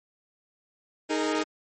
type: chord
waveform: sawtooth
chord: D# suspended fourth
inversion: none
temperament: equal with one note detuned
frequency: 311.1 / 415.3 / 460.5 Hz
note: D#4 / G#4 / A#4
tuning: 0 / 0 / -21 cents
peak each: -23 / -27 / -28 dBFS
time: 1.09-1.44 s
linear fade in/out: 20 ms
effects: MP3 32 kbps